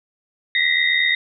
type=tone cluster; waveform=sine; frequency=1905 / 1973 / 2059 / 3705 Hz; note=A#6 / B6 / C7 / A#7; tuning=+37 / -2 / -28 / -11 cents; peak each=-21 dBFS; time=0.55-1.15 s; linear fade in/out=2 ms; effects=none